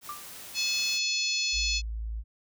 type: noise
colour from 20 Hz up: white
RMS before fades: -44 dBFS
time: 0.01-1 s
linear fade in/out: 50 ms
type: tone with exponential decay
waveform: sine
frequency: 1182 Hz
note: D6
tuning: 11 cents sharp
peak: -32 dBFS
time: 0.09-0.32 s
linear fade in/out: 2 ms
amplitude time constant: 49 ms
type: harmonic tone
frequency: 860 Hz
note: A5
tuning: 40 cents flat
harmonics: 3 / 4 / 5 / 6 / 7 / 8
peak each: -31 / -35 / -30 / -35 / -36 / -38 dBFS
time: 0.54-1.82 s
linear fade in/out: 50 ms
type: tone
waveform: sine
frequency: 55.1 Hz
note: A1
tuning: 3 cents sharp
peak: -31 dBFS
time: 1.52-2.24 s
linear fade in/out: 50 ms
effects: none